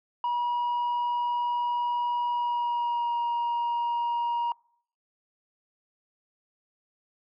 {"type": "tone with pitch glide", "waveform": "sine", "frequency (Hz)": [963, 947.6], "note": ["B5", "A#5"], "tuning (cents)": [-44, 28], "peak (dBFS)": -22, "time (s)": [0.24, 4.52], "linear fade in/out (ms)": 2, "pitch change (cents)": -28, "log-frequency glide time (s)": [2.3, 3.19], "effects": ["noise-tail reverb RT60 0.6 s tail -26 dB re dry", "tanh soft clip ceiling -24 dBFS"]}